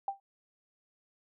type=tone with exponential decay; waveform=sine; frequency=788 Hz; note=G5; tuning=9 cents sharp; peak=-26 dBFS; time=0.08-0.2 s; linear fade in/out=2 ms; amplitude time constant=24 ms; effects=none